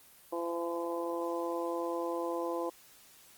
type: harmonic tone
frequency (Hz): 170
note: F3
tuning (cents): -46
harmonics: 2 / 3 / 4 / 5 / 6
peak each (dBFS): -36 / -36 / -42 / -43 / -40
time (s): 0.32-2.7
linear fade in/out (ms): 10
effects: white hiss -58 dBFS RMS until 3.37 s + Opus 24 kbps